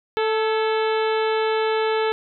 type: harmonic tone with a mistuned harmonic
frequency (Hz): 440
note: A4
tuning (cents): 0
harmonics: 1 / 2 / 3 / 4 / 5 / 6 / 7 / 8 / 9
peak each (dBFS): -20 / -26 / -30 / -32 / -34 / -36 / -37 / -38 / -39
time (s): 0.17-2.12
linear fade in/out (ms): 0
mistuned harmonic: 4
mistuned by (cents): -59
effects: none